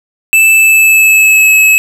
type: tone with pitch glide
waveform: square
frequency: 2637 to 2580 Hz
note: E7 to E7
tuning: 0 to -38 cents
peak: -4 dBFS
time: 0.33-1.78 s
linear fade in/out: 0 ms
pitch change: -38 cents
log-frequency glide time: 0.52-1.52 s
effects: none